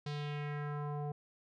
square tone with low-pass filter sweep, 146.83 Hz, D3, in tune, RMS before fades -39 dBFS, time 0.06-1.12 s, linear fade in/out 5 ms, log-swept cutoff 4600 to 680 Hz, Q 2.2, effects none

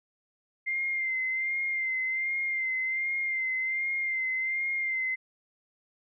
sine tone with vibrato, 2093 Hz, C7, in tune, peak -27 dBFS, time 0.66-5.16 s, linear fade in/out 20 ms, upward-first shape sine, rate 1.3 Hz, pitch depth 35 cents each way, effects none

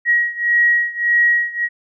sine beating tone pair, 1900 / 1901.7 Hz, A#6 / A#6, +33 / +34 cents, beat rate 1.7 Hz, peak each -15 / -17 dBFS, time 0.05-1.69 s, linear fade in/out 50 ms, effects none

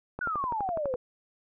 click train, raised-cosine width 1 ms, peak -21 dBFS, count 10, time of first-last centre 0.19-0.94 s, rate 12 Hz
sine exponential sweep, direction down, 1510 to 484.1 Hz, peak -28 dBFS, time 0.21-0.96 s, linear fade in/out 5 ms
effects none

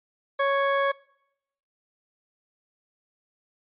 20% pulse tone, 554.4 Hz, C#5, in tune, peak -16 dBFS, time 0.39-0.92 s, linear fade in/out 10 ms, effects noise-tail reverb RT60 0.8 s tail -23 dB re dry + resampled to 8000 Hz

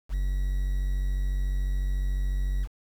triangle tone with quantisation, 46.99 Hz, F#1, 28 cents sharp, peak -22 dBFS, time 0.09-2.68 s, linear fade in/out 50 ms, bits 8, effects none

